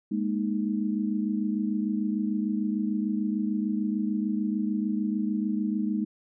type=chord; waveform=sine; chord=Ab suspended second; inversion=none; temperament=equal with one note detuned; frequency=207.7 / 234.4 / 311.1 Hz; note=Ab3 / Bb3 / Eb4; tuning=0 / +10 / 0 cents; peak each=-27 / -31 / -31 dBFS; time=0.11-6.05 s; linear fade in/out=10 ms; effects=none